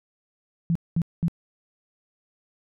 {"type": "tone bursts", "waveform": "sine", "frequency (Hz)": 167.7, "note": "E3", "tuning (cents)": 30, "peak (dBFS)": -19, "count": 3, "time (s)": [0.7, 1.282], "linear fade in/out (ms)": 0, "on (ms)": 54, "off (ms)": 210, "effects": []}